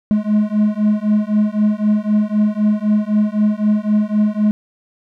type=beating tone pair; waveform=triangle; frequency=209.2 / 213.1 Hz; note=G#3 / G#3; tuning=+13 / +45 cents; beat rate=3.9 Hz; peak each=-14 dBFS; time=0.11-4.51 s; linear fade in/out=0 ms; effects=none